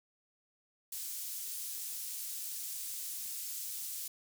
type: high-pass noise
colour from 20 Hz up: pink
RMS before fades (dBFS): -41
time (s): 0.92-4.08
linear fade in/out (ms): 5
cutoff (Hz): 7500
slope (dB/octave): 12
effects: none